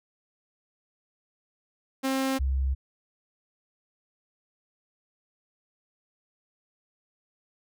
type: tone pair in turn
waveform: sawtooth / sine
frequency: 266.4 / 66.6 Hz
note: C4 / C2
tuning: +31 / +31 cents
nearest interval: 2 octaves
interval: 2400 cents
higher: first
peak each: -21 / -23 dBFS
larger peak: first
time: 2.03-2.39 / 2.39-2.75 s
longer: neither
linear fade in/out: 20 ms
effects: none